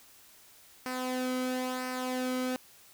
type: tone with flanger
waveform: sawtooth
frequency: 254.5 Hz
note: C4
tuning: 48 cents flat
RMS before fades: -33 dBFS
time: 0.86-2.56 s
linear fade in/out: 0 ms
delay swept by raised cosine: 0.28 to 1.15 ms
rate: 0.99 Hz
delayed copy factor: -0.55
effects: white hiss -57 dBFS RMS until 2.93 s